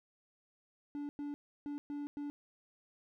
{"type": "tone bursts at uneven times", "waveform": "triangle", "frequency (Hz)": 289.6, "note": "D4", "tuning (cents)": -24, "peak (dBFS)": -36, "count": 5, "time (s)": [[0.95, 1.09], [1.19, 1.34], [1.66, 1.78], [1.9, 2.07], [2.17, 2.3]], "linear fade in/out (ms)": 0, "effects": []}